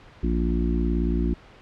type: harmonic tone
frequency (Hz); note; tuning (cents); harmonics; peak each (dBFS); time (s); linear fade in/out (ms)
58.27; A#1; 0; 1 / 3 / 4 / 5 / 6; -23 / -28 / -29 / -30 / -31; 0.23-1.34; 5
effects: pink hiss -49 dBFS RMS until 1.61 s + low-pass 3000 Hz 12 dB/octave